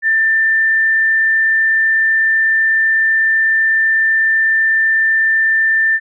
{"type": "tone", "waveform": "sine", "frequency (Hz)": 1784, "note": "A6", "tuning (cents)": 23, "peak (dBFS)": -10, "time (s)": [0.02, 6], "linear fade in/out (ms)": 50, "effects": []}